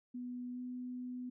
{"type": "tone with pitch glide", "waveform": "sine", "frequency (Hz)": [246.9, 249.6], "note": ["B3", "B3"], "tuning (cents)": [0, 19], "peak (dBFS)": -40, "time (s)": [0.14, 1.3], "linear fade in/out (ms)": 10, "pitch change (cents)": 19, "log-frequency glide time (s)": [0.53, 0.59], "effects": []}